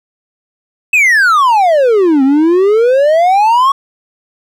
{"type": "exponential two-way sweep", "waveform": "triangle", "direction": "down then up", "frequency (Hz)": [2637, 261, 1125], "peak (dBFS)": -4, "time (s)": [0.93, 3.72], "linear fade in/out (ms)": 5, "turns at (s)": 2.23, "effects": []}